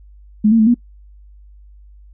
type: tone with pitch steps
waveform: sine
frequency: 212.5 / 227.3 / 217.6 / 239.8 Hz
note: G#3 / A#3 / A3 / A#3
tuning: +40 / -43 / -19 / +49 cents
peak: -8 dBFS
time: 0.44-0.744 s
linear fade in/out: 10 ms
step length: 76 ms
effects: noise-tail reverb RT60 0.1 s tail -23 dB re dry + added 50 Hz sine -40 dBFS peak until 2.13 s